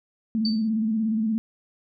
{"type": "tone with vibrato", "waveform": "sine", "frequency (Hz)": 220, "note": "A3", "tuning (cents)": 0, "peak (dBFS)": -21, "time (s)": [0.35, 1.38], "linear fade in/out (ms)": 0, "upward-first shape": "square", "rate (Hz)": 17, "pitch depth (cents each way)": 48}
{"type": "tone with exponential decay", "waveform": "sine", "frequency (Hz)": 4574, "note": "D8", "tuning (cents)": -47, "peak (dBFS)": -23, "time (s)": [0.45, 0.69], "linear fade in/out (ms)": 2, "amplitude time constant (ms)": 52}
{"effects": []}